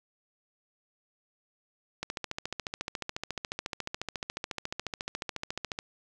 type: click train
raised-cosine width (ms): 0.2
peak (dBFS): -16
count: 54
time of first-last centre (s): 2.03-5.789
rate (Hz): 14.1
effects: none